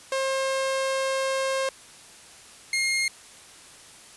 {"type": "tone pair in turn", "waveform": "sawtooth", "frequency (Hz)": [534, 2136], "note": ["C5", "C7"], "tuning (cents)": [35, 35], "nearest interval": "2 octaves", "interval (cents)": 2400, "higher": "second", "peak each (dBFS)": [-20, -19], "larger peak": "second", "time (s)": [[0.12, 1.69], [2.73, 3.08]], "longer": "first", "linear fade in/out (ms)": 2, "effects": ["white hiss -48 dBFS RMS until 4.16 s", "resampled to 24000 Hz"]}